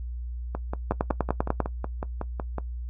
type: two click trains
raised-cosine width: 1 ms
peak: -9 / -16 dBFS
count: 8 / 12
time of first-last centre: 0.91-1.603 / 0.55-2.583 s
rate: 10.1 / 5.41 Hz
effects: noise-tail reverb RT60 0.1 s tail -18 dB re dry + added 60 Hz sine -31 dBFS peak until 2.89 s